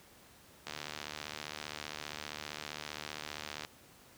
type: click train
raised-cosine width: 0.2 ms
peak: -22 dBFS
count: 225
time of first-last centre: 0.67-3.649 s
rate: 75.2 Hz
effects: pink hiss -59 dBFS RMS until 4.17 s + high-pass 80 Hz 12 dB/octave